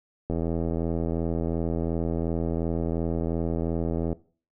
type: click train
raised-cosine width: 2 ms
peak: -15 dBFS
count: 318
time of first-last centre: 0.3-4.129 s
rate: 82.8 Hz
effects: noise-tail reverb RT60 0.4 s tail -19 dB re dry